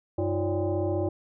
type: tone with frequency modulation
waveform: sine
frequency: 130 Hz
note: C3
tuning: 11 cents flat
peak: -24 dBFS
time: 0.18-1.09 s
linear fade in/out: 5 ms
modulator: 225 Hz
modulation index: 2.3
effects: none